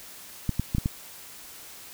clicks, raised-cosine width 5 ms, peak -12 dBFS, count 5, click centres 0.493 / 0.596 / 0.749 / 0.783 / 0.859 s, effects white hiss -45 dBFS RMS until 1.93 s

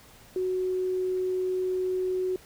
sine tone, 370 Hz, F#4, in tune, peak -25 dBFS, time 0.36-2.36 s, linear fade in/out 2 ms, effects pink hiss -53 dBFS RMS until 2.45 s

